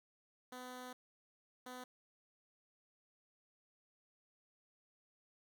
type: tone bursts at uneven times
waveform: 10% pulse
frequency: 251.6 Hz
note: B3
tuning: 32 cents sharp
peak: -39 dBFS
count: 2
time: 0.52-0.93 / 1.66-1.84 s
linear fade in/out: 5 ms
effects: none